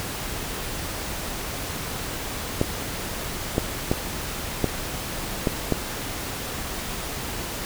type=clicks; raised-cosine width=2 ms; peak=-6 dBFS; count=6; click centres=2.614 / 3.581 / 3.915 / 4.643 / 5.472 / 5.723 s; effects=pink hiss -31 dBFS RMS until 7.65 s